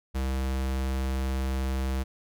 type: tone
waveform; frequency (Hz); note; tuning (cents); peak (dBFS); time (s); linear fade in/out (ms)
square; 65.9; C2; +13; -27; 0.14-2.04; 20
effects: none